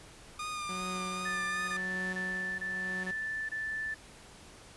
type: tone with vibrato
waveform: sawtooth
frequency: 1216 Hz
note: D#6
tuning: 40 cents flat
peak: -32 dBFS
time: 0.39-1.77 s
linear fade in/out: 5 ms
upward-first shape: sine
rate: 2.6 Hz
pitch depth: 27 cents each way
type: tone with tremolo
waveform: sawtooth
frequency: 185 Hz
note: F#3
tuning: in tune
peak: -33 dBFS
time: 0.69-3.11 s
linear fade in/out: 2 ms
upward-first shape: triangle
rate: 0.9 Hz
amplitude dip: 70%
type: tone bursts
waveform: sine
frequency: 1760 Hz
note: A6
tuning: in tune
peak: -33 dBFS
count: 6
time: 1.25-3.945 s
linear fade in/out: 10 ms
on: 430 ms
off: 23 ms
effects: pink hiss -53 dBFS RMS until 4.76 s + resampled to 24000 Hz